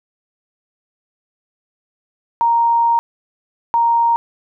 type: tone bursts at uneven times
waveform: sine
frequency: 932.3 Hz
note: A#5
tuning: in tune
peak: -11 dBFS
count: 2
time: 2.41-2.99 / 3.74-4.16 s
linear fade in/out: 0 ms
effects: none